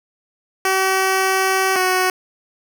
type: tone pair in turn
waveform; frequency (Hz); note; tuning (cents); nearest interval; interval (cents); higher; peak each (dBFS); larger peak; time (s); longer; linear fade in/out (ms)
10% pulse; 380.9 / 370.1; G4 / F#4; -50 / 0; unison; 50; first; -7; neither; 0.65-1.76 / 1.76-2.1; first; 2
effects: none